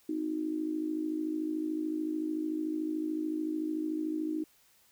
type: tone with amplitude modulation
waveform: sine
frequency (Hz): 311.1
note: D#4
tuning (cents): 0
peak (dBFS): -27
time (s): 0.09-4.44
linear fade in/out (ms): 5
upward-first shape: sine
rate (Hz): 53.6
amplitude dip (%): 75
effects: white hiss -65 dBFS RMS until 4.91 s